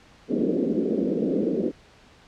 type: band-pass noise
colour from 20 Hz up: pink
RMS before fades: -24 dBFS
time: 0.28-1.72 s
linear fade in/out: 50 ms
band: 190 to 500 Hz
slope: 48 dB/octave
effects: pink hiss -53 dBFS RMS until 2.27 s + low-pass 5000 Hz 12 dB/octave